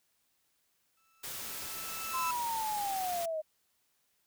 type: tone with exponential growth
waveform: 30% pulse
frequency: 1318.5 Hz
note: E6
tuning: in tune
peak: -30 dBFS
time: 0.97-2.31 s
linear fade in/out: 2 ms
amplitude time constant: 290 ms
type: noise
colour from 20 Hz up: white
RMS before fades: -41 dBFS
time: 1.23-3.26 s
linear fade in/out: 10 ms
type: linear sweep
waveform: sine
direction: down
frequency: 1046.5 to 614 Hz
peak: -32 dBFS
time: 2.13-3.42 s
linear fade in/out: 20 ms
effects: white hiss -75 dBFS RMS until 4.26 s